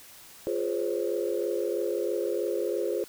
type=chord; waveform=sine; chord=Db major seventh; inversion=first; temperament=equal with one note detuned; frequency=349.2 / 415.3 / 511.3 / 554.4 Hz; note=F4 / Ab4 / C5 / Db5; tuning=0 / 0 / -40 / 0 cents; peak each=-31 / -30 / -31 / -35 dBFS; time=0.47-3.04 s; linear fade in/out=0 ms; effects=tanh soft clip ceiling -16 dBFS + white hiss -50 dBFS RMS until 3.08 s